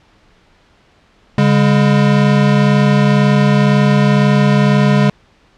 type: tone pair together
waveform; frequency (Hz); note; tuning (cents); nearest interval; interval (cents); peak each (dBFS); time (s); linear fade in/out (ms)
square; 141.92 / 203.9; C#3 / G#3; +41 / -32; tritone; 627; -12; 1.38-5.1; 2
effects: pink hiss -51 dBFS RMS until 5.57 s + low-pass 4000 Hz 12 dB/octave